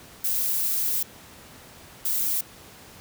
violet noise bursts at uneven times, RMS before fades -25 dBFS, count 2, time 0.24-1.03 / 2.05-2.41 s, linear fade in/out 5 ms, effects pink hiss -47 dBFS RMS until 3 s + high-pass 60 Hz 12 dB/octave

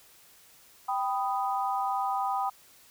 sine chord, G augmented, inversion none, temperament equal with one note detuned, 784 / 992.9 / 1244.5 Hz, G5 / B5 / D#6, 0 / +9 / 0 cents, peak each -29 / -32 / -33 dBFS, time 0.88-2.5 s, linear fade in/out 10 ms, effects white hiss -57 dBFS RMS until 2.9 s

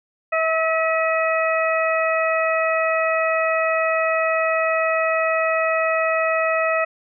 harmonic tone with a mistuned harmonic, 646 Hz, E5, 35 cents flat, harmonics 1 / 2 / 3 / 4, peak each -20 / -23 / -25 / -26 dBFS, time 0.32-6.85 s, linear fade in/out 10 ms, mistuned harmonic 4, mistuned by -33 cents, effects none

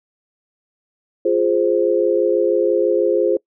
sine chord, F minor, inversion none, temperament equal, 349.2 / 415.3 / 523.3 Hz, F4 / Ab4 / C5, 0 / 0 / 0 cents, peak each -18 dBFS, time 1.25-3.37 s, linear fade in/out 5 ms, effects noise-tail reverb RT60 0.1 s tail -24 dB re dry

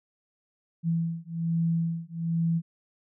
sine beating tone pair, 165.6 / 166.8 Hz, E3 / E3, +8 / +21 cents, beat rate 1.2 Hz, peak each -28 / -28 dBFS, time 0.83-2.62 s, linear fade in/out 50 ms, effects none

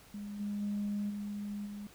sine tone with level steps, 205.1 Hz, G#3, 21 cents flat, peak -39 / -33 / -31 / -36 / -40 dBFS, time 0.14-1.87 s, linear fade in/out 2 ms, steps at 0.39 / 0.61 / 1.09 / 1.65 s, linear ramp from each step 20 ms, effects tanh soft clip ceiling -28 dBFS + pink hiss -58 dBFS RMS until 1.94 s

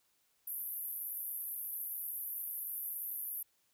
white band-pass noise, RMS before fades -41 dBFS, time 0.47-3.43 s, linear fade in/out 5 ms, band 11000 to 14000 Hz, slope 96 dB/octave, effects white hiss -75 dBFS RMS until 3.73 s

